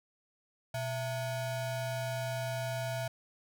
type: ring-modulated tone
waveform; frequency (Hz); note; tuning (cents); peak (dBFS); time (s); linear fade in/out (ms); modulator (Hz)
square; 393.2; G4; +5; -31; 0.74-3.08; 5; 270
effects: none